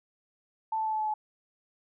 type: tone with pitch steps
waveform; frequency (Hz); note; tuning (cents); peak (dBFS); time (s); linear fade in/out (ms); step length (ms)
sine; 883 / 877.4 / 871.9 / 866.3 / 860.8 / 855.4; A5 / A5 / A5 / A5 / A5 / A5; +6 / -5 / -16 / -27 / -38 / -49; -27; 0.72-1.14; 5; 70
effects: none